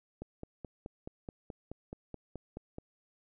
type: click train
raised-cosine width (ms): 2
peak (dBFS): -28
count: 13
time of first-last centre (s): 0.22-2.784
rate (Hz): 4.68
effects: none